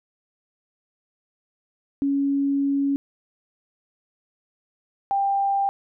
sine tone pair in turn, 278.8 / 792.2 Hz, C#4 / G5, +10 / +18 cents, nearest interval octave + tritone, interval 1808 cents, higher second, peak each -19 dBFS, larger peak neither, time 2.02-2.96 / 5.11-5.69 s, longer first, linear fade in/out 0 ms, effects none

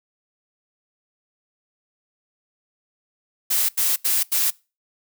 blue noise bursts, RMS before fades -20 dBFS, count 4, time 3.5-4.506 s, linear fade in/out 10 ms, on 190 ms, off 82 ms, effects noise-tail reverb RT60 0.3 s tail -24 dB re dry

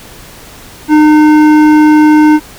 sine tone with hard clipping, 304.5 Hz, D#4, 37 cents flat, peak -4 dBFS, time 0.88-2.4 s, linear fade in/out 50 ms, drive 12 dB, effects pink hiss -33 dBFS RMS until 2.58 s

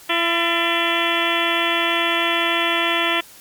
harmonic tone with a mistuned harmonic, 337.9 Hz, E4, 43 cents sharp, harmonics 1 / 2 / 3 / 4 / 5 / 6 / 7 / 8 / 9 / 10, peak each -26 / -26 / -26 / -26 / -26 / -26 / -26 / -26 / -26 / -26 dBFS, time 0.09-3.21 s, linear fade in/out 10 ms, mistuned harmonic 5, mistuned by +77 cents, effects white hiss -44 dBFS RMS until 3.4 s + MP3 96 kbps

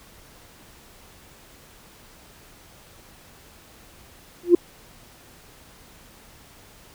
sine tone with exponential growth, 349.2 Hz, F4, in tune, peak -5 dBFS, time 4.43-4.55 s, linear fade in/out 5 ms, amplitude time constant 24 ms, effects tanh soft clip ceiling -1 dBFS + pink hiss -50 dBFS RMS until 6.94 s

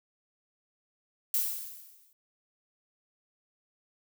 violet noise with exponential decay, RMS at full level -26 dBFS, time 1.34-2.13 s, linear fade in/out 2 ms, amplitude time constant 170 ms, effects none

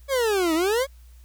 40% pulse exponential two-way sweep, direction down then up, 568 to 310 to 568 Hz, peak -19 dBFS, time 0.08-0.87 s, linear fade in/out 50 ms, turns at 0.54 s, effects added 60 Hz sine -45 dBFS peak until 1.24 s + white hiss -61 dBFS RMS until 1.24 s

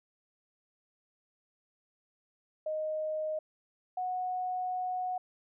sine tone pair in turn, 621 / 734.2 Hz, D#5 / F#5, -3 / -14 cents, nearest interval minor third, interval 289 cents, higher second, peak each -31 / -31 dBFS, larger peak neither, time 2.66-3.39 / 3.97-5.18 s, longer second, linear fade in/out 5 ms, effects none

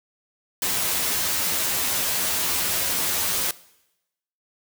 white noise with comb filter, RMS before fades -24 dBFS, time 0.62-3.51 s, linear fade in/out 2 ms, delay 11 ms, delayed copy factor +0.75, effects noise-tail reverb RT60 0.9 s tail -20 dB re dry

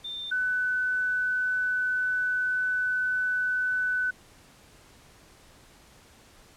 sine tone pair in turn, 3591 / 1500.3 Hz, A7 / F#6, +35 / +24 cents, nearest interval octave + minor third, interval 1511 cents, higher first, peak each -33 / -24 dBFS, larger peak second, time 0.04-0.31 / 0.31-4.11 s, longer second, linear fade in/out 10 ms, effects pink hiss -55 dBFS RMS until 6.56 s + low-pass 11000 Hz 12 dB/octave

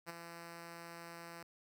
5% pulse tone with ADSR envelope, 169.2 Hz, E3, 45 cents sharp, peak -30 dBFS, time 0.06-1.43 s, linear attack 35 ms, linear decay 18 ms, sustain -7 dB, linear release 4 ms, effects none

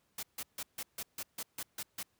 white noise bursts, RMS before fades -40 dBFS, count 10, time 0.18-2.03 s, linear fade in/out 5 ms, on 50 ms, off 150 ms, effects pink hiss -75 dBFS RMS until 2.19 s + high-pass 60 Hz 12 dB/octave

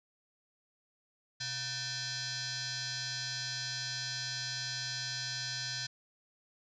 sine tone with frequency modulation, 126.3 Hz, B2, 39 cents sharp, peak -35 dBFS, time 1.4-5.87 s, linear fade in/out 10 ms, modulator 827 Hz, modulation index 6.8, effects none

